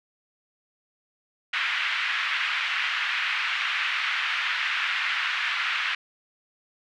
white band-pass noise, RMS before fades -27 dBFS, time 1.53-5.95 s, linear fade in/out 5 ms, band 1300 to 2800 Hz, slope 24 dB/octave, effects none

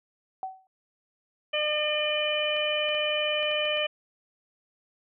sine tone with exponential decay, 758 Hz, F#5, 42 cents sharp, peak -27 dBFS, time 0.43-0.67 s, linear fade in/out 1 ms, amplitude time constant 52 ms
harmonic tone, 603 Hz, D5, 46 cents sharp, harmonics 1 / 2 / 3 / 4 / 5, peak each -28 / -38 / -36 / -31 / -29 dBFS, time 1.53-3.87 s, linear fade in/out 10 ms
clicks, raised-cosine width 0.3 ms, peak -29 dBFS, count 7, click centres 2.566 / 2.889 / 2.949 / 3.429 / 3.514 / 3.654 / 3.772 s
effects none

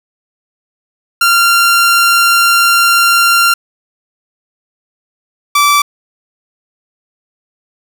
sawtooth tone pair in turn, 1383 / 1160.7 Hz, F6 / D6, -17 / -21 cents, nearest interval minor third, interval 304 cents, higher first, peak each -3 dBFS, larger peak neither, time 1.21-3.54 / 5.55-5.82 s, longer first, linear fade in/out 5 ms, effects none

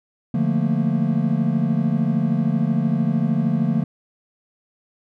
triangle chord, Bb major seventh, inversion first, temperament equal, 146.83 / 174.61 / 220 / 233.1 Hz, D3 / F3 / A3 / Bb3, 0 / 0 / 0 / 0 cents, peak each -21 dBFS, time 0.34-3.84 s, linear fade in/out 5 ms, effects none

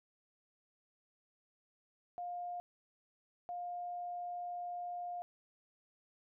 sine tone bursts at uneven times, 707 Hz, F5, 21 cents sharp, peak -39 dBFS, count 2, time 2.18-2.6 / 3.49-5.22 s, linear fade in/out 0 ms, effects none

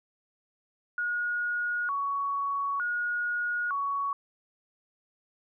sine tone with vibrato, 1271 Hz, D#6, 36 cents sharp, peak -27 dBFS, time 0.98-4.13 s, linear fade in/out 2 ms, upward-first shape square, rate 0.55 Hz, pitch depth 220 cents each way, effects none

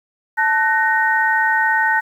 sine tone cluster, 879 / 1503 / 1857 Hz, A5 / F#6 / A#6, -2 / +27 / -7 cents, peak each -18 dBFS, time 0.37-2.01 s, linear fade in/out 20 ms, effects 8-bit

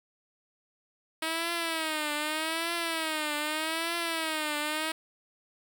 5% pulse tone with vibrato, 317.9 Hz, D#4, 37 cents sharp, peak -18 dBFS, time 1.22-4.92 s, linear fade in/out 5 ms, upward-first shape triangle, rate 0.82 Hz, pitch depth 130 cents each way, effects none

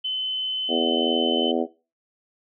sine tone, 3042 Hz, F#7, 47 cents sharp, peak -24 dBFS, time 0.04-1.52 s, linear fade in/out 10 ms
harmonic tone, 82.41 Hz, E2, in tune, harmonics 3 / 4 / 5 / 6 / 7 / 8 / 9, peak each -26 / -27 / -28 / -29 / -29 / -30 / -31 dBFS, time 0.68-1.67 s, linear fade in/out 50 ms
effects noise-tail reverb RT60 0.3 s tail -17 dB re dry

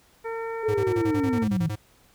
harmonic tone, 454.6 Hz, A#4, 43 cents flat, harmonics 1 / 2 / 3 / 4 / 5, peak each -30 / -36 / -40 / -42 / -44 dBFS, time 0.24-1.45 s, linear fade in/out 20 ms
sine linear sweep, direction down, 444.2 to 152.6 Hz, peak -22 dBFS, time 0.63-1.69 s, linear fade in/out 10 ms
square tone bursts, 105.8 Hz, G#2, 33 cents sharp, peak -28 dBFS, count 12, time 0.68-1.758 s, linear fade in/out 10 ms, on 66 ms, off 26 ms
effects pink hiss -59 dBFS RMS until 2.14 s

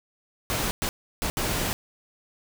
pink noise bursts at uneven times, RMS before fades -27 dBFS, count 4, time 0.5-0.71 / 0.82-0.89 / 1.22-1.3 / 1.37-1.73 s, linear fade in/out 0 ms, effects none

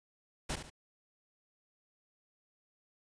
pink noise with echo, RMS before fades -36 dBFS, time 0.49-0.56 s, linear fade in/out 10 ms, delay 71 ms, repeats 2, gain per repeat -8 dB, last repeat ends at 0.702 s, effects resampled to 22050 Hz

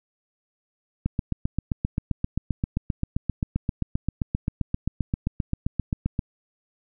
click train, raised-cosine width 5 ms, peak -11 dBFS, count 40, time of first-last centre 1.06-6.192 s, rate 7.6 Hz, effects none

